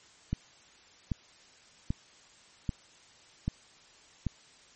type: click train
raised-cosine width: 5 ms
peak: -17 dBFS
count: 6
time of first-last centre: 0.33-4.267 s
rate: 1.27 Hz
effects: white hiss -58 dBFS RMS until 4.75 s + MP3 32 kbps